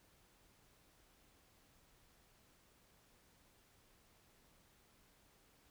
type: silence
effects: pink hiss -70 dBFS RMS until 5.7 s